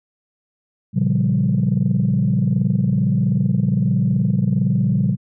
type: chord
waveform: sine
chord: G half-diminished seventh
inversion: first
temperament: equal with one note detuned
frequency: 116.54 / 139.07 / 174.61 / 196 Hz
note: Bb2 / Db3 / F3 / G3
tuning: 0 / +6 / 0 / 0 cents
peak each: -20 / -19 / -20 / -19 dBFS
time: 0.93-5.17 s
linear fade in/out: 50 ms
effects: tanh soft clip ceiling -8 dBFS